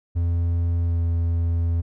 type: tone with pitch glide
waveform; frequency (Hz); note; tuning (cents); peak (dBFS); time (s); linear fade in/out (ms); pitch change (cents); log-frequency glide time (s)
triangle; 85.3 to 84.32; F2 to E2; -40 to +40; -17; 0.15-1.82; 20; -20; 0.82-1
effects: none